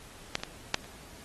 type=clicks; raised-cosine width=0.2 ms; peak=-9 / -30 / -15 / -7 / -29 dBFS; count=5; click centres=0.354 / 0.4 / 0.435 / 0.744 / 0.844 s; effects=pink hiss -51 dBFS RMS until 1.24 s + AAC 32 kbps